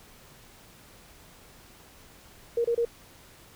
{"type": "tone bursts", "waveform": "sine", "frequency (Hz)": 469.4, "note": "A#4", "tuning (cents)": 12, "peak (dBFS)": -22, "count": 3, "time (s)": [2.57, 2.851], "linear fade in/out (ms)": 5, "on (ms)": 75, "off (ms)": 28, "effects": ["pink hiss -53 dBFS RMS until 3.55 s"]}